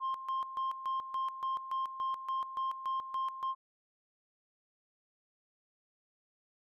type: tone with tremolo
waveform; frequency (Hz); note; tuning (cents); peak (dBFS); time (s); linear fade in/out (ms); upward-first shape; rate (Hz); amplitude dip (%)
sine; 1058; C6; +19; -29; 0-3.55; 50; square; 3.5; 75
effects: tanh soft clip ceiling -30 dBFS